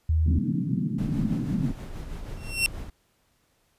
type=tone; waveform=sine; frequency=79.5 Hz; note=D#2; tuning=38 cents sharp; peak=-19 dBFS; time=0.09-0.39 s; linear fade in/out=5 ms
type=band-pass noise; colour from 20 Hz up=pink; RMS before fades=-27 dBFS; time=0.26-1.72 s; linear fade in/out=10 ms; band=130 to 280 Hz; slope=48 dB/octave
type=noise with tremolo; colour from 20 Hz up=brown; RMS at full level=-34 dBFS; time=0.98-2.9 s; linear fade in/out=5 ms; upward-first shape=sine; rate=6.2 Hz; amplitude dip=40%
type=tone with exponential growth; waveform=sawtooth; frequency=2721 Hz; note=F7; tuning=46 cents flat; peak=-14 dBFS; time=2.37-2.66 s; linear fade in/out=0 ms; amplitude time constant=63 ms
effects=pink hiss -68 dBFS RMS until 3.78 s + resampled to 32000 Hz